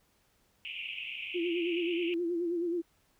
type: band-pass noise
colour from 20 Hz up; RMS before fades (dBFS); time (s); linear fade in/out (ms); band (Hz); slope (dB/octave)
white; -40; 0.65-2.14; 0; 2300 to 3000; 96
type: tone with vibrato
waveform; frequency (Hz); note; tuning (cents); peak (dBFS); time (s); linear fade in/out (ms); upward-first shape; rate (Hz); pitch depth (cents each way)
sine; 343.8; F4; -27; -29; 1.34-2.82; 20; sine; 9.4; 65
effects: pink hiss -70 dBFS RMS until 3.19 s